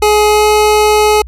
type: tone with pitch glide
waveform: 25% pulse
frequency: 421.4 to 423.8 Hz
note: G#4 to G#4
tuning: +25 to +35 cents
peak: -3 dBFS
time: 0.02-1.22 s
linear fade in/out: 5 ms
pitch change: +10 cents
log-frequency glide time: 0.26-0.46 s
effects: added 60 Hz sine -26 dBFS peak until 1.27 s + resampled to 32000 Hz